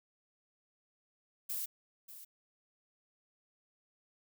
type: noise with echo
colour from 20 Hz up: violet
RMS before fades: -38 dBFS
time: 1.49-1.66 s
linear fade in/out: 10 ms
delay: 590 ms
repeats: 1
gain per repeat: -13 dB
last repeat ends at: 2.25 s
effects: none